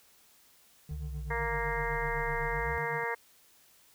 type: tone with tremolo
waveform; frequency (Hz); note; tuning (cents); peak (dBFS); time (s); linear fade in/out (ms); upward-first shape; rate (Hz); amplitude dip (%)
triangle; 150; D3; +37; -35; 0.89-3.04; 2; sine; 7.9; 80
type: exponential two-way sweep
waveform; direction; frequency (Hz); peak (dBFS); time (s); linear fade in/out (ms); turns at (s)
sine; down then up; 72.8 to 32.7 to 72.8; -36; 0.91-2.78; 0; 2.39
type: harmonic tone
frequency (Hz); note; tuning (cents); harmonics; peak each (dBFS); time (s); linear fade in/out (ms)
233.1; A#3; 0; 2 / 3 / 4 / 5 / 6 / 7 / 8 / 9; -36 / -44 / -36 / -42 / -47 / -39 / -38 / -39; 1.3-3.15; 10
effects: white hiss -62 dBFS RMS until 3.94 s